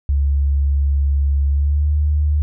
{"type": "tone with pitch glide", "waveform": "sine", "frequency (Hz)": [70.2, 74.37], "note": ["C#2", "D2"], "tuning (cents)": [22, 22], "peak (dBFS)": -13, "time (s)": [0.09, 2.42], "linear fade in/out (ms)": 0, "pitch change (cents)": 100, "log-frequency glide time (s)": [1.49, 1.89], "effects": []}